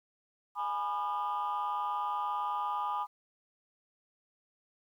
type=chord; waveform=sine; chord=G# minor; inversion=none; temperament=equal with one note detuned; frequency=830.6 / 987.8 / 1213.3 Hz; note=G#5 / B5 / D#6; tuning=0 / 0 / -44 cents; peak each=-34 dBFS; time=0.55-3.07 s; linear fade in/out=50 ms; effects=tanh soft clip ceiling -26 dBFS + 11-bit